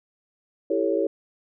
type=chord; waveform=sine; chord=A dominant seventh; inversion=second; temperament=equal with one note detuned; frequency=329.6 / 392 / 446.9 / 554.4 Hz; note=E4 / G4 / A4 / C#5; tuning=0 / 0 / +27 / 0 cents; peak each=-26 dBFS; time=0.7-1.07 s; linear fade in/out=5 ms; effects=none